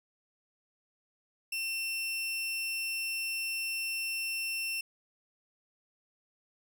sawtooth tone, 2700 Hz, E7, 41 cents sharp, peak -29 dBFS, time 1.52-4.81 s, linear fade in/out 5 ms, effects none

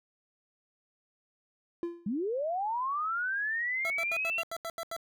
triangle tone with exponential decay, 342.7 Hz, F4, 33 cents flat, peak -26 dBFS, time 1.83-2.12 s, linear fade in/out 1 ms, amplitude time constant 63 ms
sine linear sweep, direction up, 185 to 2767 Hz, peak -29 dBFS, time 2.06-4.42 s, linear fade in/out 5 ms
25% pulse tone bursts, 667 Hz, E5, 20 cents sharp, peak -31 dBFS, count 9, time 3.85-4.965 s, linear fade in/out 0 ms, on 51 ms, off 82 ms
effects none

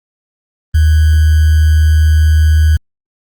sine tone with sample-and-hold, 77.7 Hz, D#2, 2 cents flat, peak -5 dBFS, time 0.74-2.77 s, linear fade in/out 10 ms, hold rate 1575 Hz, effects Opus 24 kbps

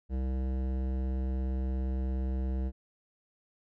sine tone with hard clipping, 64.9 Hz, C2, 13 cents flat, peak -31 dBFS, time 0.09-2.72 s, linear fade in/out 50 ms, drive 15 dB, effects none

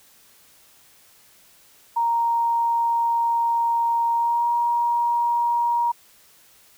sine tone with pitch glide, 932.3 to 946.4 Hz, A#5 to A#5, 0 to +26 cents, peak -18 dBFS, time 1.96-5.92 s, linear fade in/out 10 ms, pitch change +26 cents, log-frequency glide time 4.14-4.49 s, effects white hiss -54 dBFS RMS until 6.77 s

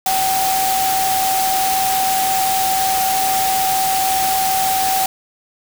sine tone in noise, 764 Hz, G5, 45 cents flat, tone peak -16 dBFS, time 0.06-5.06 s, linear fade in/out 2 ms, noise white, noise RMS -21 dBFS, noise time 0.06-5.06 s, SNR +2 dB, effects none

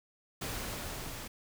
pink noise with level ramp, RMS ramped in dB -37 to -43 dBFS, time 0.41-1.28 s, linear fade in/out 10 ms, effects none

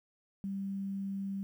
sine tone, 196 Hz, G3, in tune, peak -34 dBFS, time 0.44-1.43 s, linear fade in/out 0 ms, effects 11-bit

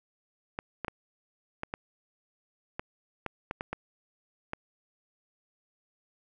clicks, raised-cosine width 0.5 ms, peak -18 dBFS, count 11, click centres 0.589 / 0.847 / 0.882 / 1.634 / 1.739 / 2.795 / 3.263 / 3.511 / 3.609 / 3.73 / 4.534 s, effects none

